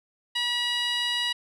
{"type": "tone with band-pass filter", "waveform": "15% pulse", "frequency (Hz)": 966, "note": "B5", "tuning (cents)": -39, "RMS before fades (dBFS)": -27, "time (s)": [0.35, 1.33], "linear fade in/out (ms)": 10, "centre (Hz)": 3500, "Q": 1.4, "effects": ["resampled to 32000 Hz"]}